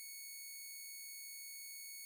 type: tone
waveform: 5% pulse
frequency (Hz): 2217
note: C#7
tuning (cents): 0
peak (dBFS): -38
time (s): 0-2.05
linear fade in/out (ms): 0
effects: none